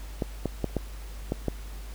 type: clicks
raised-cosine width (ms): 2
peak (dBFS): -13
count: 6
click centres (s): 0.222 / 0.457 / 0.643 / 0.767 / 1.321 / 1.483
effects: added 50 Hz sine -37 dBFS peak until 1.94 s + pink hiss -49 dBFS RMS until 1.94 s